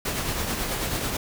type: noise with tremolo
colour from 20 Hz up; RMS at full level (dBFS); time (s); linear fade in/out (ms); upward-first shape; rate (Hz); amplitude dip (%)
pink; -26; 0.05-1.17; 5; triangle; 9.2; 45
effects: none